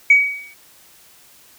sine tone with exponential decay, 2263 Hz, C#7, 35 cents sharp, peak -4 dBFS, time 0.1-0.54 s, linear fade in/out 5 ms, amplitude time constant 95 ms, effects tanh soft clip ceiling -1 dBFS + white hiss -49 dBFS RMS until 1.58 s

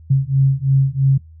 sine beating tone pair, 134.1 / 137.1 Hz, C3 / C#3, +43 / -19 cents, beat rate 3 Hz, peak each -15 dBFS, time 0.1-1.18 s, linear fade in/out 10 ms, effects noise-tail reverb RT60 0.2 s tail -24 dB re dry + added 80 Hz sine -39 dBFS peak until 1.4 s

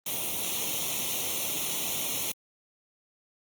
white noise with comb filter, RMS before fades -31 dBFS, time 0.06-2.32 s, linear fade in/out 5 ms, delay 0.31 ms, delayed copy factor +0.8, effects high-pass 100 Hz 12 dB/octave + Opus 32 kbps

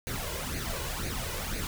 pink noise with flanger, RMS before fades -34 dBFS, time 0.07-1.67 s, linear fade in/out 0 ms, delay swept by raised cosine 0.46 to 2.06 ms, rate 2 Hz, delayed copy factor +0.65, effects none

